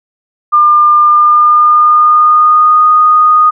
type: tone with pitch glide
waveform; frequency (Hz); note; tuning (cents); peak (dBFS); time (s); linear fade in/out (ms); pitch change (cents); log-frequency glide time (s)
sine; 1200 to 1235.9; D6 to D#6; +37 to -12; -3; 0.52-3.51; 20; +51; 1.02-2.85
effects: none